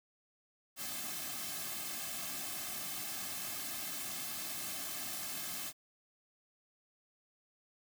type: noise with comb filter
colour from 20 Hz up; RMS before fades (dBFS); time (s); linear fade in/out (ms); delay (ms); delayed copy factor
white; -41; 0.76-5.73; 50; 2.1; -0.9
effects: none